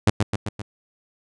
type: tone with echo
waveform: sawtooth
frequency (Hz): 103.83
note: G#2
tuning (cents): 0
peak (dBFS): -9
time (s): 0.07-0.1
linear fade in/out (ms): 5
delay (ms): 130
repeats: 4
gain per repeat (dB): -4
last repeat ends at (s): 0.62
effects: resampled to 22050 Hz